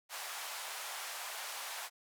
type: band-pass noise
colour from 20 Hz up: pink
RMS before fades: -43 dBFS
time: 0.09-1.9 s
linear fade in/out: 50 ms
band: 710 to 15000 Hz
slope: 24 dB/octave
effects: none